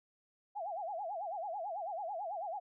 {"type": "tone with vibrato", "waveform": "sine", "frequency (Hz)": 740, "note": "F#5", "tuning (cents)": 0, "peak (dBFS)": -37, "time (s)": [0.55, 2.6], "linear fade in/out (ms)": 20, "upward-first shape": "sine", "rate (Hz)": 9.1, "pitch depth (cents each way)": 230, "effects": []}